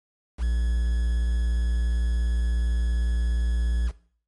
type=tone with quantisation; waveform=triangle; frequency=58.6 Hz; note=A#1; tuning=10 cents sharp; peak=-19 dBFS; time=0.38-3.92 s; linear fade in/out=50 ms; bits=7; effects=noise-tail reverb RT60 0.5 s tail -18 dB re dry + MP3 48 kbps